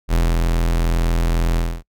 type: tone with ADSR envelope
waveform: 45% pulse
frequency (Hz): 41.95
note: E1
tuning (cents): +31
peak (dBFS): -13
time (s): 0.08-1.83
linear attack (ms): 52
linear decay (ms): 230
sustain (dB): -2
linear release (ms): 260
effects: noise-tail reverb RT60 0.1 s tail -25 dB re dry